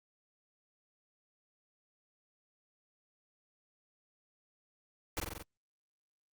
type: noise with echo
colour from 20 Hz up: pink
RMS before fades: -36 dBFS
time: 5.17-5.2 s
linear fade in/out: 0 ms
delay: 45 ms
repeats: 5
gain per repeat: -2 dB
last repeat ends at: 5.425 s
effects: Opus 48 kbps